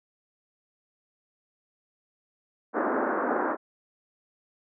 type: band-pass noise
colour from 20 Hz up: pink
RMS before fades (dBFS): -27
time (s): 2.73-3.57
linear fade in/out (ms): 50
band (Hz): 240 to 1600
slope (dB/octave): 48
effects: none